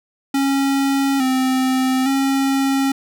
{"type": "tone with pitch steps", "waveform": "square", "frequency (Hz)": [274.4, 259.8, 271.6], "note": ["C#4", "C4", "C#4"], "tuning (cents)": [-17, -12, -35], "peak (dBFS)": -16, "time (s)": [0.34, 2.92], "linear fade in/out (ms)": 5, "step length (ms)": 860, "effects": []}